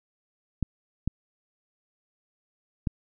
clicks, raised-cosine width 5 ms, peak -13 dBFS, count 3, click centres 0.627 / 1.076 / 2.872 s, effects none

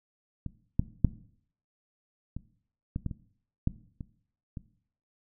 clicks, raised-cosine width 5 ms, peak -23 / -11 / -8 / -24 / -19 / -19 / -25 / -13 / -26 / -25 dBFS, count 10, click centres 0.463 / 0.795 / 1.047 / 2.366 / 2.961 / 3.063 / 3.112 / 3.674 / 4.008 / 4.572 s, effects noise-tail reverb RT60 0.6 s tail -17 dB re dry

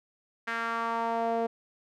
sawtooth tone with band-pass filter sweep, 230 Hz, A#3, 23 cents flat, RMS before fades -30 dBFS, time 0.47-1.47 s, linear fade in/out 10 ms, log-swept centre 1700 to 560 Hz, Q 2.8, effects none

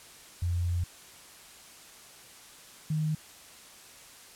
sine tone pair in turn, 87.31 / 154.99 Hz, F2 / D#3, 0 / -6 cents, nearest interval minor seventh, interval 994 cents, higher second, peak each -26 dBFS, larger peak neither, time 0.42-0.84 / 2.9-3.15 s, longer first, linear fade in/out 5 ms, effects white hiss -51 dBFS RMS until 4.35 s + low-pass 11000 Hz 12 dB/octave

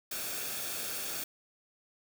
white noise with comb filter, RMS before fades -37 dBFS, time 0.11-1.24 s, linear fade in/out 5 ms, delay 1 ms, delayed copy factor -0.5, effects none

